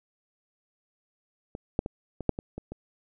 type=clicks; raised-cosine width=2 ms; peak=-23 / -10 / -19 / -21 / -8 / -20 / -23 / -24 dBFS; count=8; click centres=1.551 / 1.791 / 1.861 / 2.207 / 2.293 / 2.389 / 2.58 / 2.72 s; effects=none